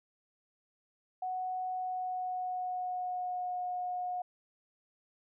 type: tone with pitch glide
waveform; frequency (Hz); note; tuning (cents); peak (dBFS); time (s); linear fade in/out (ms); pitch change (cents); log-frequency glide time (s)
sine; 740 to 723.5; F#5 to F#5; 0 to -39; -33; 1.22-4.22; 5; -39; 1.69-3.61
effects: none